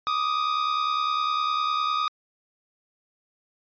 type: tone pair together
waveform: 45% pulse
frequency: 1174.7 / 1244.6 Hz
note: D6 / D#6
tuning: 0 / 0 cents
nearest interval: minor second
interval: 100 cents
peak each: -29 / -24 dBFS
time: 0.07-2.08 s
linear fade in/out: 0 ms
effects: resampled to 11025 Hz